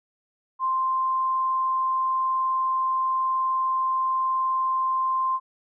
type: tone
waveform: sine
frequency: 1046.5 Hz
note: C6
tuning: in tune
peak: -21 dBFS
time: 0.59-5.4 s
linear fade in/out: 50 ms
effects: none